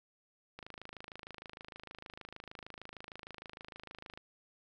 click train, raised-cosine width 0.3 ms, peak -30 dBFS, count 96, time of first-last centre 0.59-4.175 s, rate 26.5 Hz, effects none

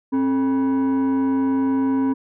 sine tone with frequency modulation, 267.6 Hz, C4, 39 cents sharp, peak -14 dBFS, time 0.12-2.14 s, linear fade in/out 20 ms, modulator 705 Hz, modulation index 0.39, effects tanh soft clip ceiling -16 dBFS

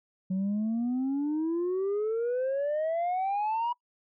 sine exponential sweep, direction up, 184.3 to 972 Hz, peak -24 dBFS, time 0.3-3.73 s, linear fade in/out 10 ms, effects noise-tail reverb RT60 0.1 s tail -25 dB re dry + tanh soft clip ceiling -25 dBFS

